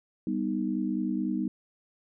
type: chord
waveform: sine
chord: G augmented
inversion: none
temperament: equal with one note detuned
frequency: 197.13 / 246.9 / 311.1 Hz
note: G3 / B3 / D#4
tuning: +10 / 0 / 0 cents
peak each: -31 dBFS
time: 0.27-1.48 s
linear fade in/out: 2 ms
effects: none